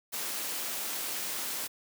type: noise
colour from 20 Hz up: white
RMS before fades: -35 dBFS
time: 0.12-1.68 s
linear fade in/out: 20 ms
effects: high-pass 200 Hz 12 dB/octave